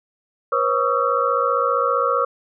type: tone cluster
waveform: sine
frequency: 486.8 / 542 / 1125 / 1245 / 1345 Hz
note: B4 / C#5 / C#6 / D#6 / E6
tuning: -25 / -39 / +25 / +1 / +34 cents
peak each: -23 dBFS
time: 0.52-2.25 s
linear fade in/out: 5 ms
effects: none